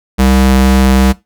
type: ring-modulated tone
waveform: square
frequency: 130.81 Hz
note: C3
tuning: in tune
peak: -4 dBFS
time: 0.18-1.13 s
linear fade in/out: 20 ms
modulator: 66.1 Hz
effects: noise-tail reverb RT60 0.2 s tail -19 dB re dry